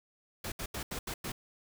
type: noise bursts at uneven times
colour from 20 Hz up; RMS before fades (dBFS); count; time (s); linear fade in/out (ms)
pink; -38; 6; 0.44-0.52 / 0.59-0.66 / 0.74-0.83 / 0.91-0.99 / 1.07-1.14 / 1.24-1.32; 5
effects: none